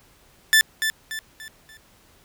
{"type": "tone with echo", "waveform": "sawtooth", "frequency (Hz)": 1760, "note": "A6", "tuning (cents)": 0, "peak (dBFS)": -9, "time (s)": [0.53, 0.61], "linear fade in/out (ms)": 0, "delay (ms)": 290, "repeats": 4, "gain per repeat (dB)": -8, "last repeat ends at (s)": 1.77, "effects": ["pink hiss -56 dBFS RMS until 2.24 s"]}